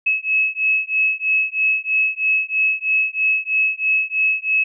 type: beating tone pair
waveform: sine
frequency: 2578 / 2581.1 Hz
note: E7 / E7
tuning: -39 / -37 cents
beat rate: 3.1 Hz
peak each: -19 dBFS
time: 0.06-4.64 s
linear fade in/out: 10 ms
effects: none